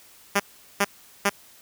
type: tone bursts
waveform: 5% pulse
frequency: 201 Hz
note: G3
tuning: 44 cents sharp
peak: -7 dBFS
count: 3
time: 0.35-1.297 s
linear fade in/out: 10 ms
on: 49 ms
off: 400 ms
effects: white hiss -52 dBFS RMS until 1.61 s